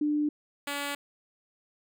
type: tone pair in turn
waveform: sine / 5% pulse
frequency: 297.6 / 285.1 Hz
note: D4 / C#4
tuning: +23 / +49 cents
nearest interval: minor second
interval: 74 cents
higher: first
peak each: -24 / -20 dBFS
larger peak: second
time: 0.01-0.29 / 0.67-0.95 s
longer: neither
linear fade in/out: 5 ms
effects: none